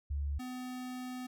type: tone pair in turn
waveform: sine / square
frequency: 71.3 / 252.4 Hz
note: C#2 / B3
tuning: +49 / +38 cents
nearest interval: octave + minor seventh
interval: 2189 cents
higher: second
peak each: -32 / -40 dBFS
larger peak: first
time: 0.1-0.39 / 0.39-1.27 s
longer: second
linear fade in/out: 10 ms
effects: none